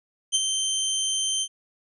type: tone with ADSR envelope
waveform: 20% pulse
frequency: 3118 Hz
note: G7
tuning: 10 cents flat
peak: -12 dBFS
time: 0.32-1.48 s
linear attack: 31 ms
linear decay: 31 ms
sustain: -6 dB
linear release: 60 ms
effects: resampled to 24000 Hz